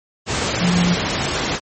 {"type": "tone in noise", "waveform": "sine", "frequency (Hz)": 176.3, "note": "F3", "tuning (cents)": 17, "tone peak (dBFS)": -14, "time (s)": [0.59, 0.97], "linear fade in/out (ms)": 50, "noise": "pink", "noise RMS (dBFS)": -20, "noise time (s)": [0.26, 1.6], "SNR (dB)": 3, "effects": ["high-pass 80 Hz 12 dB/octave", "MP3 32 kbps"]}